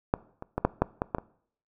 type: clicks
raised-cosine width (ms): 1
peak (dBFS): -8 / -23 / -13 / -6 / -7 / -12 / -12 / -19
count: 8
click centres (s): 0.139 / 0.424 / 0.58 / 0.65 / 0.82 / 1.019 / 1.148 / 1.184
effects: noise-tail reverb RT60 0.6 s tail -21 dB re dry